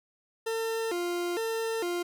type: tone with vibrato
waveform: 40% pulse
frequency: 397.4 Hz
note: G4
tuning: 24 cents sharp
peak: -28 dBFS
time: 0.46-2.03 s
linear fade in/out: 10 ms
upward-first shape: square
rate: 1.1 Hz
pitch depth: 220 cents each way
effects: none